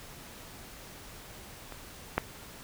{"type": "clicks", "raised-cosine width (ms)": 0.5, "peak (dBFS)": [-28, -10], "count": 2, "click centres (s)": [1.723, 2.18], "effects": ["pink hiss -48 dBFS RMS until 2.63 s"]}